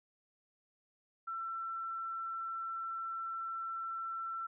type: tone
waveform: sine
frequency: 1343 Hz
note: E6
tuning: 32 cents sharp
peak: -37 dBFS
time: 1.27-4.47 s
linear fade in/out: 10 ms
effects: none